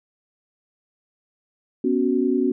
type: chord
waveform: sine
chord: B suspended second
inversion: none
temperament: just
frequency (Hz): 246.9 / 277.8 / 370.4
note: B3 / C#4 / F#4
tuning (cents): 0 / +4 / +2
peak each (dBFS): -22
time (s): 1.84-2.52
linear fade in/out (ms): 5
effects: none